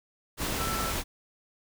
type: tone in noise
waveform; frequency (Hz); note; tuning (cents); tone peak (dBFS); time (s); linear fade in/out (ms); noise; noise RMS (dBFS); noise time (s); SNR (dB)
sine; 1330; E6; +15; -33; 0.57-0.94; 50; pink; -31; 0.37-1.04; -5
effects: none